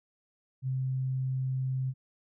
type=tone; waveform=sine; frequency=130.81 Hz; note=C3; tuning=in tune; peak=-28 dBFS; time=0.62-1.94 s; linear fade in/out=50 ms; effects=none